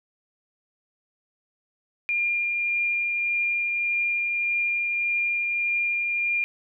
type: tone with tremolo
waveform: sine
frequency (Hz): 2404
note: D7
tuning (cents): +40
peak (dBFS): -21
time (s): 2.09-6.44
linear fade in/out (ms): 0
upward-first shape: triangle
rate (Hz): 1.7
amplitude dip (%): 25
effects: none